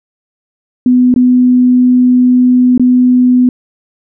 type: tone with dropouts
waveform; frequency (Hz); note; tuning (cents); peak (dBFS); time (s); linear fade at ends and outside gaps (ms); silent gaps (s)
sine; 249.9; B3; +21; -4; 0.86-3.49; 2; 1.141-1.161 / 2.778-2.796
effects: none